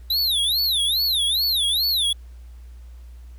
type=tone with vibrato; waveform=square; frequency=3833 Hz; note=A#7; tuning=47 cents sharp; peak=-19 dBFS; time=0.1-2.13 s; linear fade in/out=5 ms; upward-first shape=sine; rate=2.4 Hz; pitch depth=260 cents each way; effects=added 60 Hz sine -38 dBFS peak until 3.38 s + pink hiss -60 dBFS RMS until 3.38 s